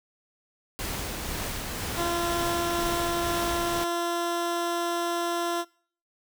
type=noise with tremolo; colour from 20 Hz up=pink; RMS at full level=-32 dBFS; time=0.79-3.84 s; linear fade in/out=0 ms; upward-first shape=sine; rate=2 Hz; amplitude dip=25%
type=tone; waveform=15% pulse; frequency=343.3 Hz; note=F4; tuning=30 cents flat; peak=-20 dBFS; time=1.95-5.65 s; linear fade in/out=50 ms
effects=noise-tail reverb RT60 0.5 s tail -23 dB re dry